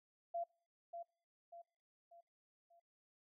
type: tone with echo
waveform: sine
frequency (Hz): 684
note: F5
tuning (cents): -36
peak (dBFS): -38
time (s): 0.34-0.44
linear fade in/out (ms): 10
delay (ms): 590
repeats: 4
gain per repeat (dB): -7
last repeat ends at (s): 2.8
effects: noise-tail reverb RT60 0.5 s tail -26 dB re dry